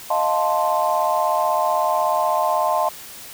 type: chord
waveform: sine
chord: F dominant seventh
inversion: third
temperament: equal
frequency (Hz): 622.3 / 698.5 / 880 / 1046.5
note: Eb5 / F5 / A5 / C6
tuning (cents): 0 / 0 / 0 / 0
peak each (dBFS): -22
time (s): 0.1-2.89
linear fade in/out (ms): 5
effects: tanh soft clip ceiling -6 dBFS + white hiss -38 dBFS RMS until 3.33 s